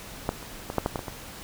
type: clicks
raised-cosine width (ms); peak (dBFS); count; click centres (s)
1; -10 / -27 / -17 / -8 / -10 / -14 / -19 / -19; 8; 0.291 / 0.428 / 0.701 / 0.783 / 0.861 / 0.958 / 0.992 / 1.082
effects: pink hiss -42 dBFS RMS until 1.43 s